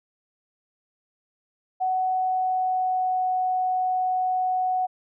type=tone with pitch glide; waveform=sine; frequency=746 to 740.4 Hz; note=F#5 to F#5; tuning=+14 to +1 cents; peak=-21 dBFS; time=1.8-4.87 s; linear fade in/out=20 ms; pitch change=-13 cents; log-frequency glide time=2.07-3.29 s; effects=none